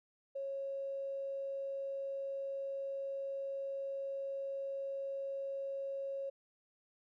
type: tone with tanh clipping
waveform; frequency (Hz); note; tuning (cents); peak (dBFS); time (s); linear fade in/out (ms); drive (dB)
triangle; 548; C#5; -20; -37; 0.35-6.3; 10; 3
effects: none